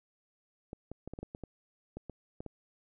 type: clicks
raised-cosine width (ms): 2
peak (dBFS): -28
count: 12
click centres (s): 0.731 / 0.916 / 1.076 / 1.136 / 1.189 / 1.23 / 1.349 / 1.437 / 1.97 / 2.097 / 2.405 / 2.463
effects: none